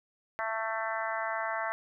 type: harmonic tone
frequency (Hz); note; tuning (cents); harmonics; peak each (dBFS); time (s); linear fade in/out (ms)
222.6; A3; +20; 3 / 4 / 5 / 6 / 7 / 8 / 9; -36 / -37 / -38 / -39 / -39 / -40 / -41; 0.39-1.72; 0
effects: none